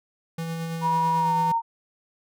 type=tone with tremolo; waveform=square; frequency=164.81 Hz; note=E3; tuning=in tune; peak=-28 dBFS; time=0.38-1.52 s; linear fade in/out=5 ms; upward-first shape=sine; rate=9.1 Hz; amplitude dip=25%
type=tone with pitch glide; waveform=sine; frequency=964 to 919.4 Hz; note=B5 to A#5; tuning=-42 to -24 cents; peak=-20 dBFS; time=0.81-1.62 s; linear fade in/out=50 ms; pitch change=-82 cents; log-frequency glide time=1.16-1.34 s
effects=none